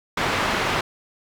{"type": "low-pass noise", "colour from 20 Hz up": "white", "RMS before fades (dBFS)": -23, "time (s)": [0.17, 0.81], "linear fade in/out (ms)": 5, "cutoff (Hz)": 2100, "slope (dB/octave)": 12, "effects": []}